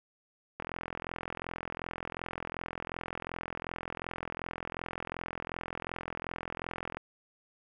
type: click train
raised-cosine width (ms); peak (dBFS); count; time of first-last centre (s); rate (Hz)
0.5; -21; 273; 0.6-6.97; 42.7
effects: none